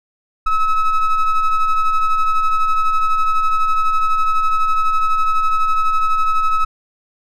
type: ring-modulated tone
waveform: triangle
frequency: 643 Hz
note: E5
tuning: 43 cents flat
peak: -7 dBFS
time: 0.46-6.65 s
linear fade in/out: 10 ms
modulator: 649 Hz
effects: none